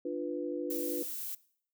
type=chord; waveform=sine; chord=B diminished; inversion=first; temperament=equal with one note detuned; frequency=296.2 / 349.2 / 493.9 Hz; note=D4 / F4 / B4; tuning=+15 / 0 / 0 cents; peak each=-37 dBFS; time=0.05-1.03 s; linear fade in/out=5 ms
type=noise; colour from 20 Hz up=violet; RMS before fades=-39 dBFS; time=0.7-1.35 s; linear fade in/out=5 ms
effects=noise-tail reverb RT60 0.6 s tail -21 dB re dry